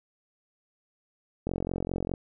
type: click train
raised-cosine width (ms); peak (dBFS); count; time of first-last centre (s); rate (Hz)
2; -17; 31; 1.47-2.138; 44.9
effects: none